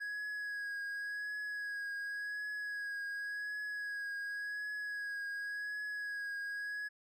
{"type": "tone with vibrato", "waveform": "triangle", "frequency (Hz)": 1661.2, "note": "G#6", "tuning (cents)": 0, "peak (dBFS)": -36, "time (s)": [0, 6.89], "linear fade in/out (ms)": 20, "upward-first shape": "triangle", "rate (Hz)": 0.9, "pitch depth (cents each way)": 28, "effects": []}